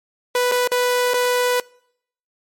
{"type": "tone with dropouts", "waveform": "sawtooth", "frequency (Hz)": 493.9, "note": "B4", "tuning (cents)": 0, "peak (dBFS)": -12, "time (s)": [0.35, 1.6], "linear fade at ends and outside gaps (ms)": 2, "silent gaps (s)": [[0.515, 0.519], [0.675, 0.717], [1.136, 1.141]], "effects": ["noise-tail reverb RT60 0.7 s tail -25 dB re dry", "MP3 64 kbps"]}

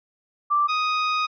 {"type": "tone pair in turn", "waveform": ["sine", "sawtooth"], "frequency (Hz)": [1174, 1247.8], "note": ["D6", "D#6"], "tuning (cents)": [-1, 5], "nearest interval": "minor second", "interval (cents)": 106, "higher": "second", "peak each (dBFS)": -17, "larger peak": "neither", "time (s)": [[0.5, 0.68], [0.68, 1.27]], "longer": "second", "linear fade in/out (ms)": 20, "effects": ["resampled to 11025 Hz"]}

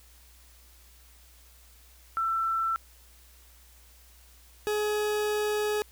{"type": "tone pair in turn", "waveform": ["sine", "40% pulse"], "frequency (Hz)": [1337, 421.1], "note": ["E6", "G#4"], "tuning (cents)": [24, 24], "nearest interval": "octave + minor sixth", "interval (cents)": 2000, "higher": "first", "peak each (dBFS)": -25, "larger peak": "neither", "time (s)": [[2.17, 2.76], [4.67, 5.82]], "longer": "second", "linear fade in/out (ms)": 0, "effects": ["added 60 Hz sine -55 dBFS peak until 5.91 s", "white hiss -58 dBFS RMS until 5.91 s"]}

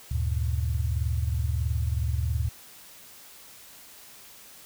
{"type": "tone cluster", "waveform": "sine", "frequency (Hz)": [74.9, 98, 116.7], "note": ["D2", "G2", "A#2"], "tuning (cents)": [35, 0, 2], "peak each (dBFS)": [-26, -31, -30], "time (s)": [0.11, 2.49], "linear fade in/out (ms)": 5, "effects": ["white hiss -49 dBFS RMS until 4.65 s"]}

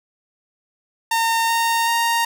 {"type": "tone with pitch steps", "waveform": "sawtooth", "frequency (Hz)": [913, 920.9, 929], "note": ["A#5", "A#5", "A#5"], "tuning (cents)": [-36, -21, -6], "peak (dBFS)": -13, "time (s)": [1.11, 2.25], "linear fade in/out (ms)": 5, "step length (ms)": 380, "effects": []}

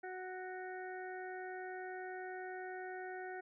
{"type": "harmonic tone", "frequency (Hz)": 370, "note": "F#4", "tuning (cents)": 0, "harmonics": [1, 2, 4, 5, 6], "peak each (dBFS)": [-46, -47, -50, -53, -62], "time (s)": [0.03, 3.41], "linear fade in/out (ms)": 10, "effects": []}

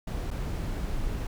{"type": "noise with dropouts", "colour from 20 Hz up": "brown", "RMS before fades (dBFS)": -31, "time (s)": [0.07, 1.27], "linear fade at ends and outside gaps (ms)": 5, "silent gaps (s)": [0.306, 0.311], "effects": []}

